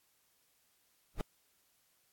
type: noise with exponential growth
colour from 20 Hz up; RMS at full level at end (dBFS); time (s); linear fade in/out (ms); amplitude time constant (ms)
brown; -28; 1.14-1.21; 1; 15
effects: white hiss -73 dBFS RMS until 2.12 s + AAC 64 kbps